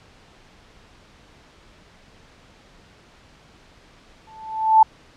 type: tone with exponential growth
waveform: sine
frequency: 879 Hz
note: A5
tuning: 2 cents flat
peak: -6 dBFS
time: 4.27-4.83 s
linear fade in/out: 5 ms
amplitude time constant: 120 ms
effects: pink hiss -51 dBFS RMS until 5.16 s + low-pass 5000 Hz 12 dB/octave